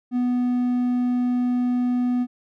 triangle tone, 246.9 Hz, B3, in tune, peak -17 dBFS, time 0.11-2.27 s, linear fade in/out 50 ms, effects none

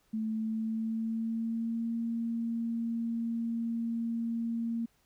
sine tone with pitch glide, 219.5 to 230.7 Hz, A3 to A#3, -4 to -18 cents, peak -30 dBFS, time 0.13-4.86 s, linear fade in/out 10 ms, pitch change +86 cents, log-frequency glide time 0.3-1.95 s, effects pink hiss -70 dBFS RMS until 5.05 s

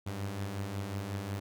sawtooth beating tone pair, 94.8 / 100.3 Hz, F#2 / G2, +43 / +40 cents, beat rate 5.5 Hz, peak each -38 / -32 dBFS, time 0.06-1.4 s, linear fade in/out 10 ms, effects none

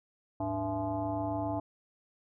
sine tone with frequency modulation, 481.1 Hz, B4, 45 cents flat, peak -30 dBFS, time 0.4-1.6 s, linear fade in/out 5 ms, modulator 187 Hz, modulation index 2.2, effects none

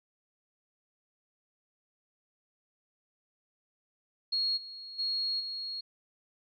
sine tone with level steps, 4300 Hz, C8, 47 cents sharp, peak -27 / -42 / -29 / -35 dBFS, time 4.32-5.81 s, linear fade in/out 10 ms, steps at 4.56 / 4.98 / 5.39 s, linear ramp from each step 20 ms, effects none

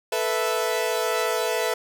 sawtooth chord, A suspended second, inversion none, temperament equal, 440 / 493.9 / 659.3 Hz, A4 / B4 / E5, 0 / 0 / 0 cents, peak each -23 dBFS, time 0.12-1.74 s, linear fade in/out 5 ms, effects none

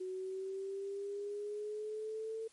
sine exponential sweep, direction up, 370 to 448.5 Hz, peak -38 dBFS, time 0-2.48 s, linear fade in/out 10 ms, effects white hiss -66 dBFS RMS until 2.52 s + MP3 48 kbps

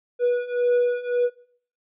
triangle beating tone pair, 486.3 / 488.1 Hz, B4 / B4, -27 / -20 cents, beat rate 1.8 Hz, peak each -22 / -19 dBFS, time 0.19-1.3 s, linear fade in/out 50 ms, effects noise-tail reverb RT60 0.5 s tail -18 dB re dry + resampled to 8000 Hz

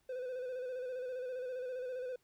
triangle tone with vibrato, 506 Hz, B4, 42 cents sharp, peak -36 dBFS, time 0.09-2.16 s, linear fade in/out 5 ms, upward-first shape square, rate 15 Hz, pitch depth 38 cents each way, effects pink hiss -75 dBFS RMS until 2.23 s

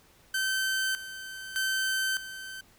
sawtooth tone with tremolo, 1543 Hz, G6, 28 cents flat, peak -23 dBFS, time 0.34-2.61 s, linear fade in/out 5 ms, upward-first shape square, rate 0.82 Hz, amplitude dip 75%, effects pink hiss -60 dBFS RMS until 2.78 s

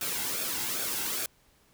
white noise with flanger, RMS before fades -32 dBFS, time 0.01-1.26 s, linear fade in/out 2 ms, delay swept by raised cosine 0.99 to 1.7 ms, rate 2.5 Hz, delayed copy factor -0.55, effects pink hiss -64 dBFS RMS until 1.73 s

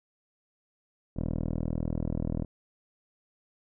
10% pulse tone with low-pass filter, 40.44 Hz, E1, 32 cents flat, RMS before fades -31 dBFS, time 1.16-2.45 s, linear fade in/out 10 ms, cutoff 440 Hz, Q 1.3, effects none

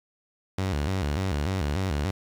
sawtooth tone with vibrato, 83.3 Hz, E2, 19 cents sharp, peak -21 dBFS, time 0.58-2.11 s, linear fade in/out 5 ms, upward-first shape square, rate 3.4 Hz, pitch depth 230 cents each way, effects low-pass 8000 Hz 12 dB/octave + 8-bit

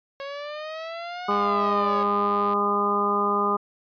sawtooth exponential two-way sweep, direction up then down, 549 to 740 to 549 Hz, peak -28 dBFS, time 0.2-2.03 s, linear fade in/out 0 ms, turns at 1.33 s
harmonic tone, 203.8 Hz, G#3, 32 cents flat, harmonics 1 / 2 / 3 / 4 / 5 / 6, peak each -30 / -27 / -35 / -31 / -28 / -23 dBFS, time 1.28-3.57 s, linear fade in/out 10 ms
click train, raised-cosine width 0.3 ms, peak -24 dBFS, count 127, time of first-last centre 1.31-2.533 s, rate 103 Hz
effects resampled to 11025 Hz

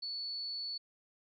sine tone, 4440 Hz, C#8, 2 cents sharp, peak -37 dBFS, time 0.02-0.78 s, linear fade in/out 10 ms, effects none

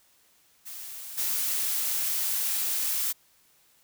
blue noise with level steps, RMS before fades -40 / -28 dBFS, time 0.65-3.13 s, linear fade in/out 20 ms, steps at 1.17 s, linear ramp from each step 20 ms, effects white hiss -63 dBFS RMS until 3.83 s

